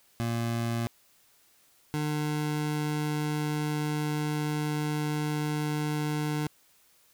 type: tone pair in turn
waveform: 25% pulse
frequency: 116.54 / 150.52 Hz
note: A#2 / D3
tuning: 0 / +43 cents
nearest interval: major third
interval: 443 cents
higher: second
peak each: -24 dBFS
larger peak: neither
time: 0.2-0.87 / 1.94-6.47 s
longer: second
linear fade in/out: 0 ms
effects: white hiss -63 dBFS RMS until 7.13 s